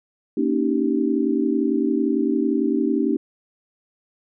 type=chord; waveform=sine; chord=Eb dominant seventh; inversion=second; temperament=just; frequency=233.3 / 280 / 311.1 / 388.9 Hz; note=Bb3 / Db4 / Eb4 / G4; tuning=+2 / +18 / 0 / -14 cents; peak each=-24 / -22 / -23 / -25 dBFS; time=0.37-3.17 s; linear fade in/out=5 ms; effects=none